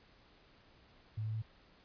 sine tone with pitch steps, 108.3 / 109.31 / 110.32 Hz, A2 / A2 / A2, -27 / -11 / +5 cents, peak -35 dBFS, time 1.17-1.422 s, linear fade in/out 10 ms, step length 84 ms, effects pink hiss -64 dBFS RMS until 1.84 s + resampled to 11025 Hz

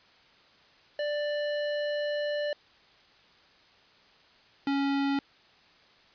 square tone pair in turn, 589 / 278 Hz, D5 / C#4, +5 / +5 cents, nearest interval octave + minor second, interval 1300 cents, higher first, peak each -29 / -26 dBFS, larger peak second, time 0.99-2.53 / 4.67-5.19 s, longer first, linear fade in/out 2 ms, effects white hiss -59 dBFS RMS until 6.14 s + resampled to 11025 Hz

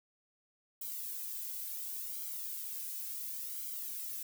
violet noise with flanger, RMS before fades -41 dBFS, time 0.81-4.23 s, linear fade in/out 5 ms, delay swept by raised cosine 1.1 to 2.2 ms, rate 0.71 Hz, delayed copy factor -0.85, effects none

